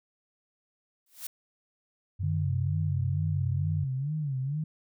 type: noise with exponential growth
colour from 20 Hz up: blue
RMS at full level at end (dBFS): -33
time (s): 1.06-1.27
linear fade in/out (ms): 5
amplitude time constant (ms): 44
type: tone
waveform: sine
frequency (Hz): 95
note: F#2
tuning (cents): +46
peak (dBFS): -28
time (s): 2.19-3.85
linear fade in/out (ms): 20
type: tone with vibrato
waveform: sine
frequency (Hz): 142.1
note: C#3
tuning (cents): +43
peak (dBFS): -28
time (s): 2.23-4.64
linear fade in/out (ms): 5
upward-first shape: sine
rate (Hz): 2.2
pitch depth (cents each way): 160
effects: none